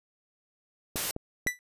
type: clicks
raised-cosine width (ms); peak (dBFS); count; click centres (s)
2; -21; 3; 0.958 / 1.164 / 1.465
type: noise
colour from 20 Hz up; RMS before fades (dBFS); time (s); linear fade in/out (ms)
white; -31; 0.96-1.11; 0
type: tone with exponential decay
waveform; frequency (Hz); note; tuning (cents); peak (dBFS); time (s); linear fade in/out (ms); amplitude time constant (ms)
45% pulse; 1975.5; B6; 0; -21; 1.47-1.59; 0; 25
effects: resampled to 32000 Hz